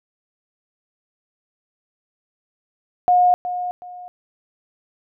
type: tone with echo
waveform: sine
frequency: 719 Hz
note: F#5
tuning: 50 cents flat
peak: -11 dBFS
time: 3.08-3.34 s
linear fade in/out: 0 ms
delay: 370 ms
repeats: 2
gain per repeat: -11 dB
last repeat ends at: 4.08 s
effects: none